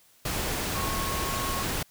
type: tone in noise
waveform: sine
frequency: 1094 Hz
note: C#6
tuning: 23 cents flat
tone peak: -33 dBFS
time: 0.75-1.63 s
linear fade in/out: 5 ms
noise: pink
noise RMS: -30 dBFS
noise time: 0.25-1.83 s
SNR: -6 dB
effects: white hiss -60 dBFS RMS until 1.9 s